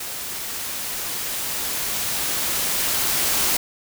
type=noise with level ramp; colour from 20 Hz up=white; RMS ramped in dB=-31 to -20 dBFS; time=0-3.57 s; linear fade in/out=5 ms; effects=none